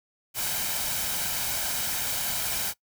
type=noise with comb filter; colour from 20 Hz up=white; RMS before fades=-29 dBFS; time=0.34-2.74 s; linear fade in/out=50 ms; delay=1.3 ms; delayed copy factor=+0.5; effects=noise-tail reverb RT60 0.1 s tail -21 dB re dry